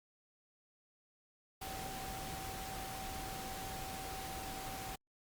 sine tone in noise, 768 Hz, G5, 36 cents flat, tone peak -46 dBFS, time 1.61-4.96 s, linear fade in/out 10 ms, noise pink, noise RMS -45 dBFS, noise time 1.61-4.96 s, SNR -4 dB, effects Opus 48 kbps

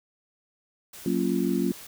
white noise, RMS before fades -44 dBFS, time 0.93-1.87 s, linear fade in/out 5 ms
sine chord, Gb major seventh, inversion none, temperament just, 185 / 231.2 / 277.5 / 346.9 Hz, Gb3 / Bb3 / Db4 / F4, 0 / -14 / +2 / -12 cents, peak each -28 dBFS, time 1.06-1.72 s, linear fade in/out 2 ms
effects none

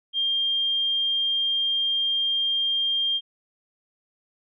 sine tone, 3200 Hz, G7, 35 cents sharp, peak -21 dBFS, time 0.13-3.21 s, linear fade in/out 50 ms, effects none

